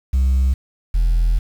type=tone pair in turn; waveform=sine; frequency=65.41 / 41.58 Hz; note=C2 / E1; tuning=0 / +16 cents; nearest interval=minor sixth; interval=784 cents; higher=first; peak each=-10 dBFS; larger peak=neither; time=0.13-0.54 / 0.94-1.39 s; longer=second; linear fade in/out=10 ms; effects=tanh soft clip ceiling -12 dBFS + 7-bit